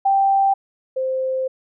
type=tone pair in turn; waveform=sine; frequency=784 / 522.2 Hz; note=G5 / C5; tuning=0 / -3 cents; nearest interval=perfect fifth; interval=703 cents; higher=first; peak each=-13 / -19 dBFS; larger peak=first; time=0.05-0.54 / 0.96-1.48 s; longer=second; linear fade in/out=10 ms; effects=none